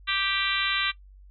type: harmonic tone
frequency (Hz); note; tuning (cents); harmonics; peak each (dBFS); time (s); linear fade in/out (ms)
392; G4; 0; 3 / 4 / 5 / 6 / 7 / 8 / 9 / 10; -32 / -32 / -32 / -32 / -32 / -32 / -32 / -32; 0.07-0.92; 20
effects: noise-tail reverb RT60 0.1 s tail -17 dB re dry + added 48 Hz sine -47 dBFS peak until 1.3 s